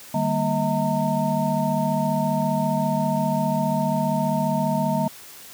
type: tone cluster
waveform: sine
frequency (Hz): 152.2 / 197.7 / 232.6 / 640 / 913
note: D#3 / G3 / A#3 / D#5 / A#5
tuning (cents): -38 / +15 / -4 / +49 / -36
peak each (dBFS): -26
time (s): 0.14-5.08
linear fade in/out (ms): 5
effects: white hiss -43 dBFS RMS until 5.53 s + high-pass 80 Hz 12 dB/octave